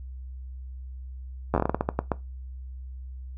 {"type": "slowing click train", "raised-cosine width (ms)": 1, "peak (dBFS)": -9, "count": 13, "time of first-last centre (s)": [1.54, 2.117], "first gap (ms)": 10, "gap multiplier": 1.26, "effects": ["noise-tail reverb RT60 0.2 s tail -18 dB re dry", "added 64 Hz sine -36 dBFS peak until 3.37 s"]}